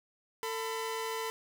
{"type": "tone pair together", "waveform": "sawtooth", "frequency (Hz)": [447.8, 1003.8], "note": ["A4", "B5"], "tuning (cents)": [30, 28], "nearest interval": "octave + major second", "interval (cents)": 1398, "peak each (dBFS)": [-32, -34], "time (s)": [0.43, 1.3], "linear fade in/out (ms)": 0, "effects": []}